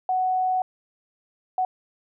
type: tone bursts at uneven times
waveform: sine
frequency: 743 Hz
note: F#5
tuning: 7 cents sharp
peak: -20 dBFS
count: 2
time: 0.09-0.62 / 1.58-1.65 s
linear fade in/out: 2 ms
effects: none